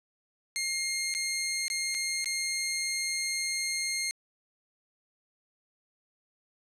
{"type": "tone with dropouts", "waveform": "15% pulse", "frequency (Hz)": 2127, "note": "C7", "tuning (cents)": 28, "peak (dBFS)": -23, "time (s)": [0.56, 4.11], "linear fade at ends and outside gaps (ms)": 0, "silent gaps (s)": [[1.14, 1.149], [1.681, 1.701], [1.944, 1.948], [2.244, 2.258]], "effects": ["resampled to 32000 Hz"]}